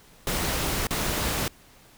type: noise with dropouts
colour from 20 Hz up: pink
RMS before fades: -27 dBFS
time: 0.27-1.48 s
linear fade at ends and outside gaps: 2 ms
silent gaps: 0.87-0.907 s
effects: pink hiss -54 dBFS RMS until 1.97 s